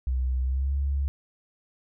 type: tone with pitch glide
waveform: sine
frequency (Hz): 63.8 to 69.57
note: C2 to C#2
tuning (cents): -43 to +7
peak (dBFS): -23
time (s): 0.07-1.08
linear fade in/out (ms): 0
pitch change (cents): +150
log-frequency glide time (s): 0.43-0.74
effects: none